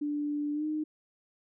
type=tone with pitch glide; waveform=sine; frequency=293.7 to 306.9 Hz; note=D4 to D#4; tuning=0 to -24 cents; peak=-29 dBFS; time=0.01-0.84 s; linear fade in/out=10 ms; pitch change=+76 cents; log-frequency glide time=0.53-0.65 s; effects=none